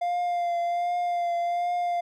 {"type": "tone with vibrato", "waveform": "triangle", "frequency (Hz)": 698.5, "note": "F5", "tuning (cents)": 0, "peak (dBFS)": -22, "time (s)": [0.01, 2.01], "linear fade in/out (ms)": 10, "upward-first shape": "triangle", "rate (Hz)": 1.3, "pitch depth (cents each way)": 26, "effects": []}